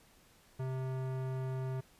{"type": "tone with low-pass filter", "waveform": "square", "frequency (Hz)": 130.7, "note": "C3", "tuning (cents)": -1, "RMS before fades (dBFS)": -37, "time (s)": [0.59, 1.81], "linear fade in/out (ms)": 10, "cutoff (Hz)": 1300, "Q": 0.62, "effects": ["pink hiss -64 dBFS RMS until 1.99 s", "resampled to 32000 Hz"]}